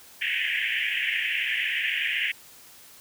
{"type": "band-pass noise", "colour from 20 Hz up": "pink", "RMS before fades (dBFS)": -27, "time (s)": [0.21, 2.32], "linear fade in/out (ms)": 10, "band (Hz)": [1700, 3100], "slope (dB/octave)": 96, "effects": ["white hiss -50 dBFS RMS until 3 s"]}